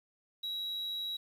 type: tone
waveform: sine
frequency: 3869 Hz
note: B7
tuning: 36 cents flat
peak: -32 dBFS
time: 0.43-1.17 s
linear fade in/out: 10 ms
effects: tanh soft clip ceiling -34 dBFS + 10-bit